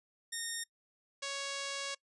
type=tone pair in turn; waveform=5% pulse; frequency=1844 / 555.4 Hz; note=A#6 / C#5; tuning=-19 / +3 cents; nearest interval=octave + major sixth; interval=2078 cents; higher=first; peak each=-25 dBFS; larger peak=neither; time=0.32-0.64 / 1.22-1.95 s; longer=second; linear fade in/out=10 ms; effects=noise-tail reverb RT60 0.1 s tail -23 dB re dry + resampled to 24000 Hz